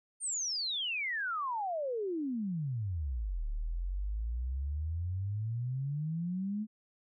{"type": "exponential two-way sweep", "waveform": "sine", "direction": "down then up", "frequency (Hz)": [9060, 35.92, 219.3], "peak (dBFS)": -32, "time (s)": [0.2, 6.67], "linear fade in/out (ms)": 50, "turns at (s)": 3.47, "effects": []}